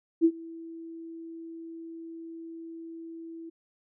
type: tone with ADSR envelope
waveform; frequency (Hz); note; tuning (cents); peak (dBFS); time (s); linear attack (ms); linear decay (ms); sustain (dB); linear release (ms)
sine; 329.6; E4; 0; -15; 0.21-3.5; 37; 62; -24; 12
effects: none